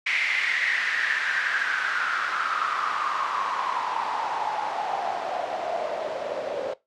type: noise with band-pass filter sweep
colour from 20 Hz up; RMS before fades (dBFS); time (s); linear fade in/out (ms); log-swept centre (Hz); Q
white; -27; 0.06-6.74; 10; 2200 to 530; 6.7
effects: noise-tail reverb RT60 0.2 s tail -19 dB re dry + low-pass 5000 Hz 12 dB/octave

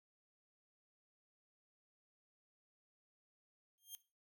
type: tone with exponential growth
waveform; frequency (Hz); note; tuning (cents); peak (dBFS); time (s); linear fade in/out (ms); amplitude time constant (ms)
10% pulse; 3200; G7; +35; -35; 3.78-3.95; 0; 36
effects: noise-tail reverb RT60 0.3 s tail -17 dB re dry

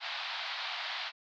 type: band-pass noise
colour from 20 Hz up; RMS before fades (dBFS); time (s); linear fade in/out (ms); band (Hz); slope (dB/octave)
white; -38; 0-1.12; 50; 680 to 4400; 48
effects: none

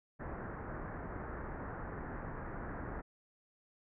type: low-pass noise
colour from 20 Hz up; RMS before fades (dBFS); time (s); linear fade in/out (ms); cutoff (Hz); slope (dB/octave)
pink; -43; 0.19-3.02; 20; 1800; 48
effects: none

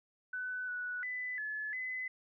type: tone with pitch steps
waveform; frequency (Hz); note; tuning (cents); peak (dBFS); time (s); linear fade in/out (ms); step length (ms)
sine; 1501 / 1475 / 1999 / 1718 / 2022; F#6 / F#6 / B6 / A6 / B6; +24 / -6 / +20 / -42 / +40; -36; 0.33-2.08; 5; 350
effects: none

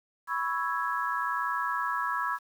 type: chord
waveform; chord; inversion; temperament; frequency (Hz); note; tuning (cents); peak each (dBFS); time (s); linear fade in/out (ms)
sine; C# minor seventh; third; equal; 987.8 / 1108.7 / 1318.5 / 1661.2; B5 / C#6 / E6 / G#6; 0 / 0 / 0 / 0; -33; 0.27-2.39; 50
effects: 9-bit

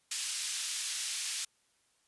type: band-pass noise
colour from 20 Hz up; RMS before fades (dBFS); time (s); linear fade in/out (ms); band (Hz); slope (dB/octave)
white; -36; 0.11-1.45; 5; 2600 to 9100; 12
effects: white hiss -72 dBFS RMS until 2.07 s + resampled to 24000 Hz

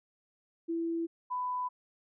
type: tone pair in turn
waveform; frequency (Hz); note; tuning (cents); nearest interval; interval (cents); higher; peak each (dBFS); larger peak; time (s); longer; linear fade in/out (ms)
sine; 332.8 / 997.3; E4 / B5; +17 / +17; octave + perfect fifth; 1900; second; -30 / -31; first; 0.68-1.07 / 1.3-1.69; neither; 20
effects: none

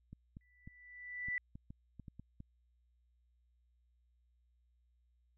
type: clicks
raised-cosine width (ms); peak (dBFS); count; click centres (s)
5; -37; 10; 0.13 / 0.369 / 0.675 / 1.285 / 1.555 / 1.705 / 1.997 / 2.082 / 2.196 / 2.404
type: tone with exponential growth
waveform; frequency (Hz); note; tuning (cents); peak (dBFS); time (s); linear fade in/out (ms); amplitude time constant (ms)
sine; 1975.5; B6; 0; -33; 0.41-1.38; 1; 210
effects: added 60 Hz sine -70 dBFS peak until 5.37 s

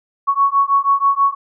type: beating tone pair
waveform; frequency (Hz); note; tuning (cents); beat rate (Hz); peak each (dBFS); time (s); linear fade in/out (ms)
sine; 1108.7 / 1114.9; C#6 / C#6; 0 / +10; 6.2; -15; 0.27-1.35; 20
effects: none

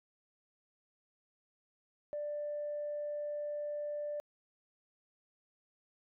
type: tone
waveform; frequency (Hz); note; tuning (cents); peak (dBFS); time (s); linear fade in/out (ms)
sine; 590; D5; +8; -35; 2.13-4.2; 0
effects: tanh soft clip ceiling -31 dBFS

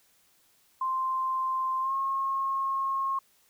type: tone with pitch glide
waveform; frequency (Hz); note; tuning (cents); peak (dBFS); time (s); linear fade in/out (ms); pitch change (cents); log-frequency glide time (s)
sine; 1046 to 1081; C6 to C#6; -1 to -44; -26; 0.81-3.19; 5; +57; 1.81-1.93
effects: white hiss -65 dBFS RMS until 3.49 s

